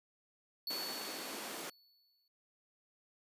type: tone with exponential decay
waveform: square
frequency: 4436 Hz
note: C#8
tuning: in tune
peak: -37 dBFS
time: 0.67-2.28 s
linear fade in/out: 2 ms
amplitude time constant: 350 ms
type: high-pass noise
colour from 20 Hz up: pink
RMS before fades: -44 dBFS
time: 0.7-1.7 s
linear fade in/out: 5 ms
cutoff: 240 Hz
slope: 24 dB/octave
effects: resampled to 32000 Hz